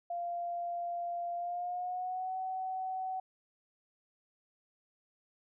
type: tone with pitch glide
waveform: sine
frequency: 694 to 752.5 Hz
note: F5 to F#5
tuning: -11 to +29 cents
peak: -34 dBFS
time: 0.1-3.2 s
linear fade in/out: 5 ms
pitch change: +140 cents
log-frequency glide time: 1.35-2.36 s
effects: none